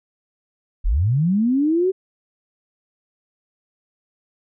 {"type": "linear sweep", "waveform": "sine", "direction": "up", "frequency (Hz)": [30.95, 387.3], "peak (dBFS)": -15, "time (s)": [0.84, 1.92], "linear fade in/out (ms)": 20, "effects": []}